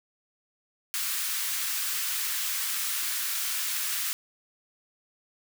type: high-pass noise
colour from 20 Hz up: white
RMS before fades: -30 dBFS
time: 0.94-4.13 s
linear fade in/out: 0 ms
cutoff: 1200 Hz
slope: 24 dB/octave
effects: none